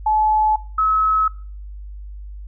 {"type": "tone pair in turn", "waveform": "sine", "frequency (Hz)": [860, 1288.5], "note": ["A5", "E6"], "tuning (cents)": [-40, -40], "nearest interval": "perfect fifth", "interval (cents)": 700, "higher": "second", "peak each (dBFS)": -14, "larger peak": "neither", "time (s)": [[0.06, 0.56], [0.78, 1.28]], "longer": "neither", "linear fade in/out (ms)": 5, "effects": ["noise-tail reverb RT60 0.5 s tail -22 dB re dry", "added 50 Hz sine -31 dBFS peak until 2.47 s"]}